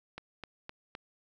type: click train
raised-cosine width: 0.3 ms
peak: -25 dBFS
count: 4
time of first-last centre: 0.18-0.951 s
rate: 3.89 Hz
effects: none